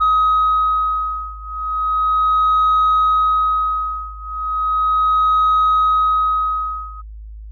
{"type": "beating tone pair", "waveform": "sine", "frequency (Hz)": [1264, 1264.36], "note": ["D#6", "D#6"], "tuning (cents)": [27, 27], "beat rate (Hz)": 0.36, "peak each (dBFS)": [-15, -16], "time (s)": [0, 7.02], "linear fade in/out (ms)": 20, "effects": ["tanh soft clip ceiling -9 dBFS", "added 53 Hz sine -31 dBFS peak until 7.51 s"]}